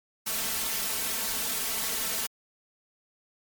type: noise with comb filter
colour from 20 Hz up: white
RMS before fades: -30 dBFS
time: 0.26-2.27 s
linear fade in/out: 10 ms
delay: 4.5 ms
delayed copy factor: +1
effects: MP3 96 kbps